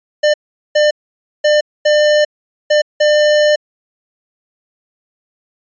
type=tone bursts at uneven times; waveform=square; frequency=599 Hz; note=D5; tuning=34 cents sharp; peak=-9 dBFS; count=6; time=0.23-0.34 / 0.75-0.91 / 1.44-1.61 / 1.85-2.25 / 2.7-2.82 / 3-3.56 s; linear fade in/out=10 ms; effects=resampled to 16000 Hz